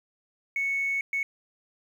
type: tone bursts at uneven times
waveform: sine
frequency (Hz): 2212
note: C#7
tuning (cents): -4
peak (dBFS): -24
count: 2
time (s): 0.56-1.01 / 1.13-1.23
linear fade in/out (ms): 2
effects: tanh soft clip ceiling -20 dBFS + 9-bit